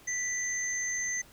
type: tone pair together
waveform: sine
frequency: 1971 / 6258 Hz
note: B6 / G8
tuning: -4 / -4 cents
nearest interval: octave + minor sixth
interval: 2000 cents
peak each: -33 / -32 dBFS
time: 0.07-1.22 s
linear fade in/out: 10 ms
effects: pink hiss -56 dBFS RMS until 1.32 s